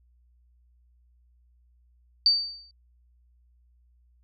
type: tone with exponential decay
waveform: sine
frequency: 4609 Hz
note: D8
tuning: 33 cents flat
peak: -14 dBFS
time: 2.26-2.71 s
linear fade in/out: 1 ms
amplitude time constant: 96 ms
effects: added 60 Hz sine -59 dBFS peak until 4.23 s